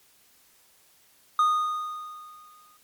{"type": "tone with exponential decay", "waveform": "triangle", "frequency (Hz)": 1234, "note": "D#6", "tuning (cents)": -15, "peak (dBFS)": -15, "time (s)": [1.39, 2.77], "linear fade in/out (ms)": 2, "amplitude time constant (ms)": 300, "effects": ["white hiss -60 dBFS RMS until 2.83 s", "MP3 96 kbps"]}